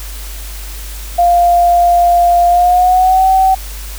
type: tone with pitch glide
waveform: sine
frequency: 698.5 to 761.7 Hz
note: F5 to G5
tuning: 0 to -50 cents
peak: -6 dBFS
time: 1.18-3.55 s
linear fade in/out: 10 ms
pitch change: +150 cents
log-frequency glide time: 2.47-3.27 s
effects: added 50 Hz sine -24 dBFS peak until 3.98 s + white hiss -31 dBFS RMS until 3.98 s